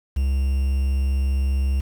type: tone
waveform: triangle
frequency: 67.5 Hz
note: C#2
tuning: 45 cents flat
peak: -16 dBFS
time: 0.16-1.81 s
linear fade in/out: 10 ms
effects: 7-bit